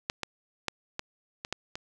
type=clicks; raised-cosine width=0.2 ms; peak=-11 / -14 / -11 / -15 / -18 / -13 / -19 dBFS; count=7; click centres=0.099 / 0.233 / 0.683 / 0.994 / 1.449 / 1.526 / 1.755 s; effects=none